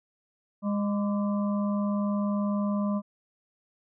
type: harmonic tone with a mistuned harmonic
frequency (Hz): 204.1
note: G#3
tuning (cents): -30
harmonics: 1 / 3 / 5 / 6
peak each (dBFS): -25 / -35 / -39 / -41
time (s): 0.62-3.02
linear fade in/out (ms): 50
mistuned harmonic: 6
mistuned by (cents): -83
effects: none